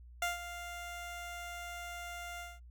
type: tone with ADSR envelope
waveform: 15% pulse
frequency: 698.5 Hz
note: F5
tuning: in tune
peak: -24 dBFS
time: 0.22-2.6 s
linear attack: 3 ms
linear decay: 150 ms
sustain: -12 dB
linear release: 200 ms
effects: noise-tail reverb RT60 0.1 s tail -22 dB re dry + added 60 Hz sine -51 dBFS peak until 2.7 s